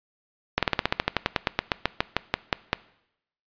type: slowing click train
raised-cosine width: 0.3 ms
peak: -4 dBFS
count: 21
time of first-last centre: 0.58-2.731 s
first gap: 47 ms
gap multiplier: 1.08
effects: noise-tail reverb RT60 0.8 s tail -20 dB re dry + resampled to 11025 Hz